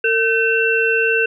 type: tone cluster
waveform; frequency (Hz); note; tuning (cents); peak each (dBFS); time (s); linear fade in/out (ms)
sine; 453.5 / 1535 / 2701; A#4 / G6 / E7; -48 / -37 / +42; -18; 0.04-1.26; 5
effects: none